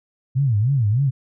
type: tone with vibrato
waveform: sine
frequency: 120.2 Hz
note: B2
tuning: 46 cents flat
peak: -15 dBFS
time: 0.35-1.11 s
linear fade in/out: 20 ms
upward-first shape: sine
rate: 3.3 Hz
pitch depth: 290 cents each way
effects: none